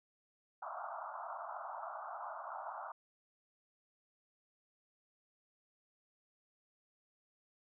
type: band-pass noise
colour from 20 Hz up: pink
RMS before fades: -45 dBFS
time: 0.62-2.92 s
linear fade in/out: 5 ms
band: 630 to 1400 Hz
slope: 96 dB/octave
effects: none